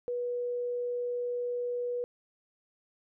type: tone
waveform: sine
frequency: 487 Hz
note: B4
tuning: 24 cents flat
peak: -30 dBFS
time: 0.08-2.04 s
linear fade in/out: 0 ms
effects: none